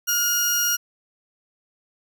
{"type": "tone pair together", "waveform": "25% pulse", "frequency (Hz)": [1427, 5718], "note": ["F6", "F8"], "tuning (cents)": [37, 40], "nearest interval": "2 octaves", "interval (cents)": 2403, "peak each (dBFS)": [-21, -16], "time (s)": [0.07, 0.77], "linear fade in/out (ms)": 20, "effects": []}